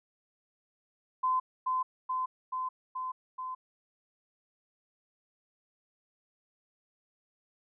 sine tone with echo, 1026 Hz, C6, 34 cents flat, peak -25 dBFS, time 1.23-1.4 s, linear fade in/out 10 ms, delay 430 ms, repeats 5, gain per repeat -2 dB, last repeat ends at 3.55 s, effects none

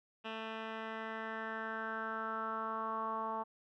10% pulse tone with low-pass filter sweep, 221.9 Hz, A3, 15 cents sharp, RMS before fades -40 dBFS, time 0.24-3.44 s, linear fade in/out 20 ms, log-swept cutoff 2600 to 990 Hz, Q 5.2, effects none

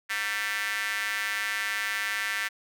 square tone with high-pass filter, 104.3 Hz, G#2, 8 cents sharp, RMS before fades -30 dBFS, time 0.09-2.49 s, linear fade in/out 20 ms, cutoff 1800 Hz, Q 3.7, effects none

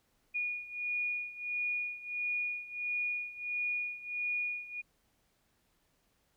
sine beating tone pair, 2446 / 2447.5 Hz, D#7 / D#7, -30 / -29 cents, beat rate 1.5 Hz, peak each -35 / -38 dBFS, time 0.34-4.82 s, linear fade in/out 20 ms, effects pink hiss -74 dBFS RMS until 6.36 s

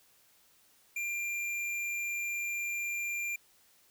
triangle tone with hard clipping, 2384 Hz, D7, 25 cents sharp, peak -34 dBFS, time 0.96-3.36 s, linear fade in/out 5 ms, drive 16 dB, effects white hiss -65 dBFS RMS until 3.9 s

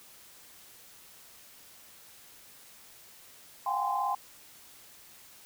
sine tone cluster, 704 / 740 / 804 / 841 / 1037 Hz, F5 / F#5 / G5 / G#5 / C6, +14 / 0 / +44 / +22 / -16 cents, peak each -39 / -38 / -31 / -39 / -31 dBFS, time 3.66-4.15 s, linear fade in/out 5 ms, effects white hiss -54 dBFS RMS until 5.45 s

